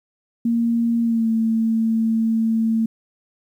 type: tone with pitch glide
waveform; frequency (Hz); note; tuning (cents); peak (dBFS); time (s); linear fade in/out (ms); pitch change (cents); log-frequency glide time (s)
sine; 232.7 to 224.6; A#3 to A3; -3 to +36; -16; 0.45-2.86; 5; -61; 1.02-1.28
effects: 9-bit